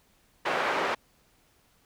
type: band-pass noise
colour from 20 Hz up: pink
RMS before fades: -28 dBFS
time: 0.45-0.95 s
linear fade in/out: 10 ms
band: 540 to 1900 Hz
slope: 12 dB/octave
effects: pink hiss -65 dBFS RMS until 1.85 s